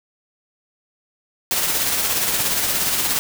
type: noise with tremolo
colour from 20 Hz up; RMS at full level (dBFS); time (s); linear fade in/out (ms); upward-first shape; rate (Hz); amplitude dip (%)
white; -19; 1.51-3.19; 0; sine; 17; 35
effects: none